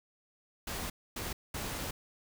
pink noise bursts at uneven times, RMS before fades -38 dBFS, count 3, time 0.67-0.9 / 1.16-1.33 / 1.54-1.91 s, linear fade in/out 5 ms, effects none

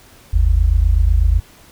sine tone pair together, 49.35 / 77.4 Hz, G1 / D#2, +12 / -9 cents, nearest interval minor sixth, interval 779 cents, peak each -12 / -14 dBFS, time 0.33-1.4 s, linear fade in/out 10 ms, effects pink hiss -46 dBFS RMS until 1.71 s

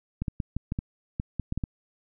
clicks, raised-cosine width 5 ms, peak -16 dBFS, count 11, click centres 0.22 / 0.282 / 0.402 / 0.566 / 0.721 / 0.789 / 1.199 / 1.397 / 1.524 / 1.576 / 1.638 s, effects none

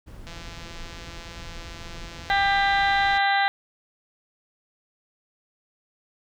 brown noise, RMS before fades -40 dBFS, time 0.06-3.19 s, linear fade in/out 20 ms
click train, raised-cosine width 0.2 ms, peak -24 dBFS, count 492, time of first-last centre 0.27-3.175 s, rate 169 Hz
harmonic tone, 396.9 Hz, G4, 22 cents sharp, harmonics 2 / 3 / 4 / 5 / 6 / 7 / 8 / 9 / 10, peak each -21 / -34 / -25 / -26 / -40 / -40 / -36 / -36 / -32 dBFS, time 2.3-3.48 s, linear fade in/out 0 ms
effects none

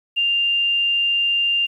sine tone, 2794 Hz, F7, in tune, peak -16 dBFS, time 0.16-1.67 s, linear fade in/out 20 ms, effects 9-bit

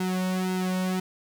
sawtooth tone with flanger, 185 Hz, F#3, in tune, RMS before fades -27 dBFS, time 0-1 s, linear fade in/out 5 ms, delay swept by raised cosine 1.7 to 2.47 ms, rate 1.9 Hz, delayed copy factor -1, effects none

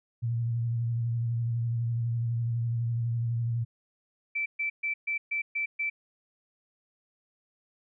sine tone with vibrato, 117 Hz, A#2, 7 cents sharp, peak -26 dBFS, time 0.22-3.65 s, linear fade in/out 20 ms, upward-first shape triangle, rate 12 Hz, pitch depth 39 cents each way
sine tone bursts, 2327 Hz, D7, 17 cents flat, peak -27 dBFS, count 7, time 4.35-5.9 s, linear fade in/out 10 ms, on 110 ms, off 130 ms
effects none

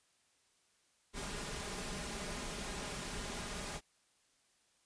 pink noise with comb filter, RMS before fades -42 dBFS, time 1.13-3.81 s, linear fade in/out 50 ms, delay 4.9 ms, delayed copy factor +0.5, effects white hiss -73 dBFS RMS until 4.85 s + resampled to 22050 Hz

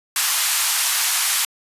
white band-pass noise, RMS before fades -20 dBFS, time 0.16-1.45 s, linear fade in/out 2 ms, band 900 to 13000 Hz, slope 24 dB/octave, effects resampled to 32000 Hz

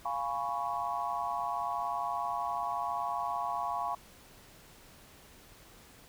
sine chord, C# dominant seventh, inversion first, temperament equal, 698.5 / 830.6 / 987.8 / 1108.7 Hz, E#5 / G#5 / B5 / C#6, 0 / 0 / 0 / 0 cents, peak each -37 / -37 / -37 / -36 dBFS, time 0.05-3.95 s, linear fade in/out 5 ms, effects pink hiss -56 dBFS RMS until 6.08 s

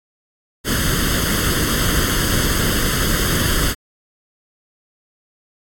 pink noise with comb filter, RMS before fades -18 dBFS, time 0.64-3.75 s, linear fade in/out 50 ms, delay 0.62 ms, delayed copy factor +0.75, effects AAC 64 kbps

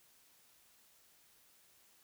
silence, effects white hiss -67 dBFS RMS until 2.03 s

